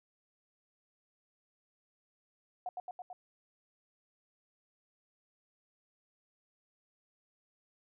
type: tone with echo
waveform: sine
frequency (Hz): 726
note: F#5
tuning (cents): -33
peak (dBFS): -35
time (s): 2.66-2.69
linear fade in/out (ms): 2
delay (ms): 110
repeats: 4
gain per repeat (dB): -2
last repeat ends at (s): 3.13
effects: none

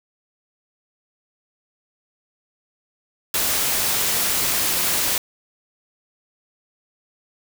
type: noise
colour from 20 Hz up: white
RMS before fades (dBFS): -21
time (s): 3.34-5.18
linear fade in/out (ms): 2
effects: none

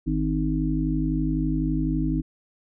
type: harmonic tone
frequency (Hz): 51.91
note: G#1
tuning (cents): 0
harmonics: 1 / 3 / 5 / 6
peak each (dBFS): -27 / -27 / -27 / -27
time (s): 0.06-2.22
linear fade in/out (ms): 20
effects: none

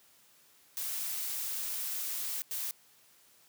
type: noise bursts at uneven times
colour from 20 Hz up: blue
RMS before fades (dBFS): -36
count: 2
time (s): 0.77-2.42 / 2.51-2.71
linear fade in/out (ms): 0
effects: white hiss -63 dBFS RMS until 3.48 s + high-pass 80 Hz 12 dB/octave

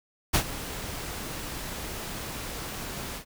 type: noise with ADSR envelope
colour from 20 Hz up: pink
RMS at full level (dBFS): -21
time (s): 0.33-3.25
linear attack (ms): 18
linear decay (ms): 80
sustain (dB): -15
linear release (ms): 92
effects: none

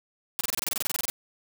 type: noise bursts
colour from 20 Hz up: white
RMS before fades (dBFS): -28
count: 16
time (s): 0.39-1.1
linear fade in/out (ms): 0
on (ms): 20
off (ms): 26
effects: none

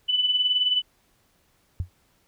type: tone with tremolo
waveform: sine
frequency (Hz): 2990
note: F#7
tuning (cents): +17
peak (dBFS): -17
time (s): 0.08-0.82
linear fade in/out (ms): 20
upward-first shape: sine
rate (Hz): 19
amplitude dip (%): 60
type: tone with exponential decay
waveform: sine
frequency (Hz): 89.1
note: F2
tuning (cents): +35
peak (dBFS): -20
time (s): 1.8-1.9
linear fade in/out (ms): 0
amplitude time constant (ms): 20
effects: pink hiss -65 dBFS RMS until 2.27 s

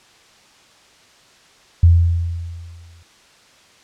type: tone with exponential decay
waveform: sine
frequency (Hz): 85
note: F2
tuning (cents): -46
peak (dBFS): -5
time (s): 1.83-3.03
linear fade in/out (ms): 5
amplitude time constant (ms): 260
effects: white hiss -50 dBFS RMS until 3.83 s + low-pass 6000 Hz 12 dB/octave

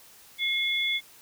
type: tone pair together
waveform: sine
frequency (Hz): 2154 / 3436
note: C7 / A7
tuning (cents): +50 / -42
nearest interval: minor sixth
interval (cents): 808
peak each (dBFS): -27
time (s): 0.38-1.01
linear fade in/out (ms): 50
effects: white hiss -53 dBFS RMS until 1.21 s

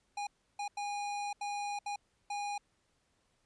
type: tone bursts at uneven times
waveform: square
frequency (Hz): 818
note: G#5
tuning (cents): -26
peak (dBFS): -36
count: 6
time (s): 0.17-0.27 / 0.59-0.68 / 0.77-1.33 / 1.41-1.79 / 1.86-1.96 / 2.3-2.58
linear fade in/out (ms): 5
effects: pink hiss -75 dBFS RMS until 3.45 s + resampled to 22050 Hz

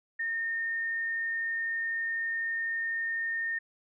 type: tone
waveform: sine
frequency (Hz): 1828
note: A#6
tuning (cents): -34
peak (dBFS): -29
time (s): 0.19-3.59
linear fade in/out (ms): 10
effects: none

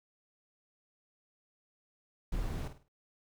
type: noise with echo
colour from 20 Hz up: brown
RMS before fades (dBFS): -36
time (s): 2.32-2.68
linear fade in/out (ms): 5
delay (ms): 51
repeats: 4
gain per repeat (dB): -9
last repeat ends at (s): 2.884
effects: none

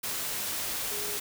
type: tone in noise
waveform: sine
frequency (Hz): 415.3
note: G#4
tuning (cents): 0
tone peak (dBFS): -40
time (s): 0.91-1.18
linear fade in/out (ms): 10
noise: white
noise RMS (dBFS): -33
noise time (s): 0.03-1.2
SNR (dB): -10
effects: none

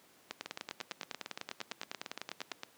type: two click trains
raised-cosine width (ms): 0.2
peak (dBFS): -20 / -22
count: 23 / 20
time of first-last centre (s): 0.31-2.517 / 0.46-2.634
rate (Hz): 9.97 / 8.74
effects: pink hiss -63 dBFS RMS until 2.77 s + high-pass 200 Hz 12 dB/octave

